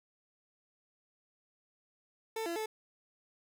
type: tone with pitch steps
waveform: 30% pulse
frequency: 445.6 / 338.9 / 436 Hz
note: A4 / E4 / A4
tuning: +22 / +48 / -16 cents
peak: -32 dBFS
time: 2.36-2.66 s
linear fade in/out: 5 ms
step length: 100 ms
effects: none